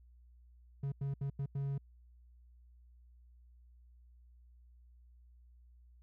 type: tone bursts at uneven times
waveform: triangle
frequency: 138.7 Hz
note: C#3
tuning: 1 cent sharp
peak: -32 dBFS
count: 5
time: 0.83-0.92 / 1.01-1.14 / 1.21-1.3 / 1.39-1.46 / 1.55-1.78 s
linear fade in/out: 5 ms
effects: added 60 Hz sine -58 dBFS peak until 6.02 s